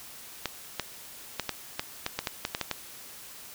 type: clicks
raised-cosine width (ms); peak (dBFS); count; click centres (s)
0.2; -11; 12; 0.457 / 0.797 / 1.397 / 1.493 / 1.795 / 2.064 / 2.19 / 2.272 / 2.451 / 2.549 / 2.613 / 2.713
effects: white hiss -46 dBFS RMS until 3.54 s